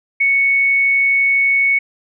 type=tone; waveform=sine; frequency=2217 Hz; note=C#7; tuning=in tune; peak=-11 dBFS; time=0.2-1.79 s; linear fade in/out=10 ms; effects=none